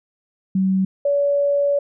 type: tone pair in turn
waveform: sine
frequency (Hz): 190 / 569.4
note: F#3 / C#5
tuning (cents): +46 / +46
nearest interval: octave + perfect fifth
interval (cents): 1900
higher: second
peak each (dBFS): -15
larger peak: neither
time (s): 0.55-0.85 / 1.05-1.79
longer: second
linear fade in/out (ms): 5
effects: none